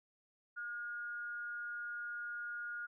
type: tone with frequency modulation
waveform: sine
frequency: 1432 Hz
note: F6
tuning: 43 cents sharp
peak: -40 dBFS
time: 0.56-2.87 s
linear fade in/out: 20 ms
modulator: 214 Hz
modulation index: 0.25
effects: none